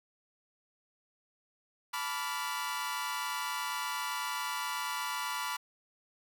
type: chord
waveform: sawtooth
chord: B half-diminished seventh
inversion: third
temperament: equal with one note detuned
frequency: 880 / 987.8 / 1156.5 / 1396.9 Hz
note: A5 / B5 / D6 / F6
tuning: 0 / 0 / -27 / 0 cents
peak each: -39 / -33 / -36 / -37 dBFS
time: 1.93-5.57 s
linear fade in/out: 10 ms
effects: none